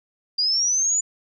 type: linear sweep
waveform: sine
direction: up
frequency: 4764 to 7040 Hz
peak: -18 dBFS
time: 0.38-1.01 s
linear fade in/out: 10 ms
effects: none